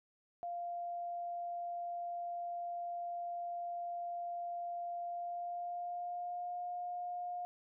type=tone with pitch glide; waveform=sine; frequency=696 to 710.6 Hz; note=F5 to F5; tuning=-6 to +30 cents; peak=-38 dBFS; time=0.43-7.45 s; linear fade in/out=0 ms; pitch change=+36 cents; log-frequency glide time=5.04-6.6 s; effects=none